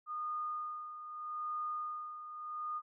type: tone with tremolo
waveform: sine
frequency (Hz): 1225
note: D#6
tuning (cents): -27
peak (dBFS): -35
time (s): 0.06-2.82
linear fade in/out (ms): 50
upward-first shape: sine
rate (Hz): 0.8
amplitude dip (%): 65
effects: none